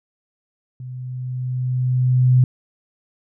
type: tone with level ramp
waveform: sine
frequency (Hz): 126.8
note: B2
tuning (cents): +46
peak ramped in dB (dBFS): -30 to -9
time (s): 0.8-2.44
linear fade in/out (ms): 2
effects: none